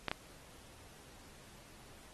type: clicks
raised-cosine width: 0.3 ms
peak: -17 dBFS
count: 2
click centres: 0.083 / 0.115 s
effects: pink hiss -58 dBFS RMS until 2.13 s + AAC 32 kbps